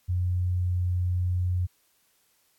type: tone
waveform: sine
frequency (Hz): 89.9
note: F#2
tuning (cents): -49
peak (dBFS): -23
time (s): 0.08-1.67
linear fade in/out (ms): 20
effects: white hiss -67 dBFS RMS until 2.58 s + AAC 64 kbps